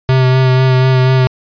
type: tone with vibrato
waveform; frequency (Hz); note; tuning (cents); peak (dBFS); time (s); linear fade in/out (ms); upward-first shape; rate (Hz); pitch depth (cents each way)
square; 129.7; C3; -15; -8; 0.09-1.27; 0; sine; 4.1; 19
effects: resampled to 11025 Hz